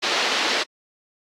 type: band-pass noise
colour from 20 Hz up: white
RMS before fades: -23 dBFS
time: 0.02-0.64 s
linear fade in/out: 20 ms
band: 270 to 4600 Hz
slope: 24 dB/octave
effects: AAC 64 kbps